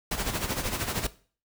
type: noise with tremolo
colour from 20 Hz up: pink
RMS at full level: -28 dBFS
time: 0.11-1.07 s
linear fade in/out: 5 ms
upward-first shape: sine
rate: 13 Hz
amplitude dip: 65%
effects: noise-tail reverb RT60 0.4 s tail -17 dB re dry